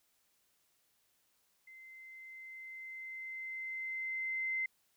sine tone with level ramp, 2071 Hz, C7, 18 cents flat, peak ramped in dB -52 to -32 dBFS, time 1.67-4.66 s, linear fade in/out 5 ms, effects white hiss -75 dBFS RMS until 4.96 s

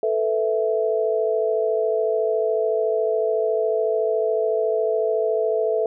sine chord, A suspended second, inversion none, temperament equal, 440 / 493.9 / 659.3 Hz, A4 / B4 / E5, 0 / 0 / 0 cents, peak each -21 / -26 / -23 dBFS, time 0.03-5.86 s, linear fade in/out 2 ms, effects none

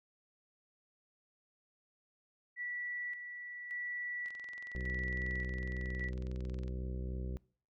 sine tone with tremolo, 1953 Hz, B6, 20 cents flat, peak -37 dBFS, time 2.56-6.11 s, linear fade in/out 50 ms, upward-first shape square, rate 0.87 Hz, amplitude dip 50%
click train, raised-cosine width 0.2 ms, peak -38 dBFS, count 54, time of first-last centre 4.26-6.68 s, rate 21.9 Hz
harmonic tone, 63.3 Hz, B1, 43 cents sharp, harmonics 1 / 2 / 3 / 4 / 5 / 6 / 7 / 8 / 9, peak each -38 / -45 / -47 / -56 / -54 / -50 / -60 / -56 / -63 dBFS, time 4.75-7.37 s, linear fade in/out 0 ms
effects noise-tail reverb RT60 0.5 s tail -24 dB re dry

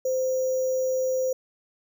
sine tone with sample-and-hold, 518 Hz, C5, 17 cents flat, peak -22 dBFS, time 0.05-1.33 s, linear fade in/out 5 ms, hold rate 6300 Hz, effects none

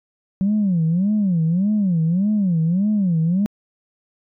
sine tone with vibrato, 185 Hz, F#3, in tune, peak -14 dBFS, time 0.41-3.46 s, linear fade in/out 0 ms, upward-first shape sine, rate 1.7 Hz, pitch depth 250 cents each way, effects tanh soft clip ceiling -12 dBFS

